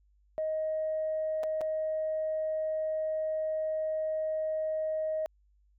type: tone with dropouts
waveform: sine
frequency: 627 Hz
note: D#5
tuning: 13 cents sharp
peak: -28 dBFS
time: 0.38-5.26 s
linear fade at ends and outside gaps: 0 ms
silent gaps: 1.433-1.437 / 1.609-1.614 s
effects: tanh soft clip ceiling -24 dBFS + added 50 Hz sine -63 dBFS peak until 5.78 s